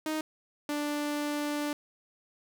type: tone pair in turn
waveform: sawtooth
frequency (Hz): 311.1 / 294.1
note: D#4 / D4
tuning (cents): 0 / +3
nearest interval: minor second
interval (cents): 97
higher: first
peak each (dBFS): -26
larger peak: neither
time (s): 0.06-0.21 / 0.69-1.73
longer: second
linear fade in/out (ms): 2
effects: none